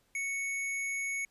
square tone, 2217 Hz, C#7, in tune, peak -33 dBFS, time 0.15-1.25 s, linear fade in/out 2 ms, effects pink hiss -71 dBFS RMS until 1.3 s + resampled to 32000 Hz

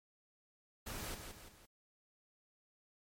pink noise with echo, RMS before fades -44 dBFS, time 0.86-1.15 s, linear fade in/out 10 ms, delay 170 ms, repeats 3, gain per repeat -6 dB, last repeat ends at 1.66 s, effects MP3 64 kbps

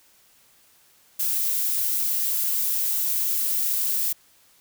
violet noise, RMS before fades -24 dBFS, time 1.19-4.13 s, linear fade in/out 10 ms, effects white hiss -58 dBFS RMS until 4.6 s

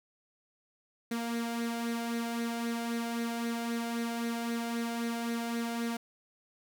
sawtooth tone with flanger, 233.1 Hz, A#3, in tune, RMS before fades -34 dBFS, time 1.11-5.97 s, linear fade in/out 5 ms, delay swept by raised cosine 0.48 to 1.42 ms, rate 3.8 Hz, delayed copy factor +0.55, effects none

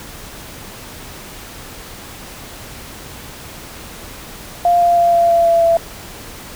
sine tone with pitch steps, 698.5 / 693.7 / 688.9 / 684.1 / 679.4 / 674.7 / 670 Hz, F5 / F5 / F5 / F5 / F5 / E5 / E5, 0 / -12 / -24 / -36 / -48 / +40 / +28 cents, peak -9 dBFS, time 4.65-5.77 s, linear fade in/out 2 ms, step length 160 ms, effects pink hiss -34 dBFS RMS until 6.55 s

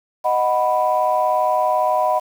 sine chord, B major, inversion first, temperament equal, 622.3 / 740 / 987.8 Hz, D#5 / F#5 / B5, 0 / 0 / 0 cents, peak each -19 dBFS, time 0.24-2.2 s, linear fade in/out 20 ms, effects tanh soft clip ceiling -6 dBFS + 7-bit

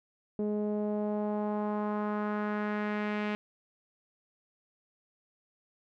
sawtooth tone with low-pass filter sweep, 209.4 Hz, G#3, 15 cents sharp, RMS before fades -32 dBFS, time 0.39-3.35 s, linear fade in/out 0 ms, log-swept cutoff 450 to 2500 Hz, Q 1.9, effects none

